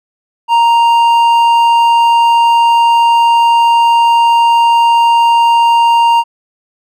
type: tone with hard clipping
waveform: sine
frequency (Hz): 932.3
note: A#5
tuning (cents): 0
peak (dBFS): -7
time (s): 0.48-6.24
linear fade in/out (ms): 50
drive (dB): 6
effects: none